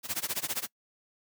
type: noise with tremolo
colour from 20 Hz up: white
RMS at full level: -30 dBFS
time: 0.03-0.68 s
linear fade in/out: 50 ms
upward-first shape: sine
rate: 15 Hz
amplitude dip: 95%
effects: noise-tail reverb RT60 0.1 s tail -24 dB re dry + high-pass 80 Hz 12 dB/octave